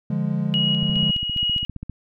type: chord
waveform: triangle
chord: D diminished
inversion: none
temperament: equal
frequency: 146.83 / 174.61 / 207.7 Hz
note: D3 / F3 / Ab3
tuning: 0 / 0 / 0 cents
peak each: -23 dBFS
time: 0.1-1.11 s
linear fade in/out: 5 ms
type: tone with tremolo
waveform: sine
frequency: 2897 Hz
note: F#7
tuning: 37 cents flat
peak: -19 dBFS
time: 0.54-1.65 s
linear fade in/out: 0 ms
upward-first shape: square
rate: 2.4 Hz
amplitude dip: 40%
type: click train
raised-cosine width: 5 ms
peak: -19 dBFS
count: 17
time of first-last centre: 0.83-1.897 s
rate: 15 Hz
effects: none